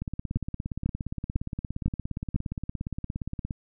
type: two click trains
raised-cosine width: 5 ms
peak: -19 / -13 dBFS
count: 61 / 5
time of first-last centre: 0.02-3.508 / 0.36-2.36 s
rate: 17.2 / 2 Hz
effects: none